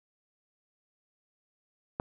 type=click; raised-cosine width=1 ms; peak=-17 dBFS; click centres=1.999 s; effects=none